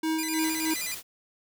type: tone with tremolo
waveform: square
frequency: 318.4 Hz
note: D#4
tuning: 40 cents sharp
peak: -25 dBFS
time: 0.03-0.74 s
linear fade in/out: 5 ms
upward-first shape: sine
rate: 3.2 Hz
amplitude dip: 60%
type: tone with vibrato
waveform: 10% pulse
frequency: 2205 Hz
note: C#7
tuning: 10 cents flat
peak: -22 dBFS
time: 0.18-0.95 s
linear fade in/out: 10 ms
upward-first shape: square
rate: 9.5 Hz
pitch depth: 160 cents each way
type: noise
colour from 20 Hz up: white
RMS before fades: -39 dBFS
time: 0.39-1.03 s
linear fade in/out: 50 ms
effects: none